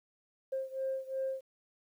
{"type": "beating tone pair", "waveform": "sine", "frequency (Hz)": [530, 532.8], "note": ["C5", "C5"], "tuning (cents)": [22, 31], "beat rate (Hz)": 2.8, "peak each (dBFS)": [-35, -37], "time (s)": [0.52, 1.41], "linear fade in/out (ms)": 10, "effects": ["tanh soft clip ceiling -27 dBFS", "11-bit"]}